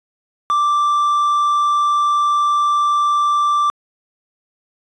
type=tone; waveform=triangle; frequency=1174.7 Hz; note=D6; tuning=in tune; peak=-11 dBFS; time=0.5-3.7 s; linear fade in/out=0 ms; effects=resampled to 22050 Hz